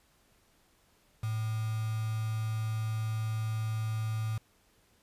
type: tone with quantisation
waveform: sine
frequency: 110 Hz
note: A2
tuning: in tune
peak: -30 dBFS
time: 1.23-4.38 s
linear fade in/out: 5 ms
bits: 7
effects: pink hiss -67 dBFS RMS until 5.02 s + resampled to 32000 Hz